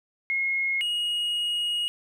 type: tone pair in turn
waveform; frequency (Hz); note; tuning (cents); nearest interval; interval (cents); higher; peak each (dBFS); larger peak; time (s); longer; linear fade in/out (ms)
sine / triangle; 2159 / 2882; C#7 / F#7; -46 / -46; perfect fourth; 500; second; -23; neither; 0.3-0.81 / 0.81-1.88; second; 0
effects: none